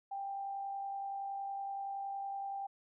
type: tone with amplitude modulation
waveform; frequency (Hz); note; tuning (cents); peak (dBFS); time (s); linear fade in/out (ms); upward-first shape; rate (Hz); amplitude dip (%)
sine; 790; G5; +13; -36; 0.11-2.67; 10; sine; 50.7; 30
effects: none